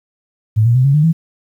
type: tone with pitch steps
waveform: sine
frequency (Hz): 108.9 / 118.07 / 128.02 / 138.8 / 150.49 / 163.17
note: A2 / A#2 / C3 / C#3 / D3 / E3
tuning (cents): -17 / +23 / -37 / +3 / +43 / -17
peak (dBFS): -8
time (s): 0.56-1.13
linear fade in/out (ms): 20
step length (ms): 95
effects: 8-bit